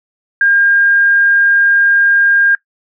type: tone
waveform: sine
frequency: 1610 Hz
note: G6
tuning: 46 cents sharp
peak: -7 dBFS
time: 0.41-2.55 s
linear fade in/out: 2 ms
effects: noise-tail reverb RT60 0.1 s tail -20 dB re dry